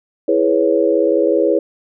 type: chord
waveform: sine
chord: C# minor seventh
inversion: first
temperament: equal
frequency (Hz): 329.6 / 415.3 / 493.9 / 554.4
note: E4 / G#4 / B4 / C#5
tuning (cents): 0 / 0 / 0 / 0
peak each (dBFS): -17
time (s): 0.28-1.59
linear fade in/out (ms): 5
effects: none